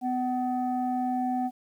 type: tone pair together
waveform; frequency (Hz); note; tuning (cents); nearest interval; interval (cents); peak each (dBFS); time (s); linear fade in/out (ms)
sine; 251.6 / 754; B3 / F#5; +32 / +32; octave + perfect fifth; 1900; -27; 0.01-1.51; 50
effects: tanh soft clip ceiling -20 dBFS + 10-bit